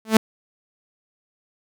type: tone with exponential growth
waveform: sawtooth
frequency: 220 Hz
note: A3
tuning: in tune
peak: -3 dBFS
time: 0.05-0.17 s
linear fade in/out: 2 ms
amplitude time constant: 24 ms
effects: none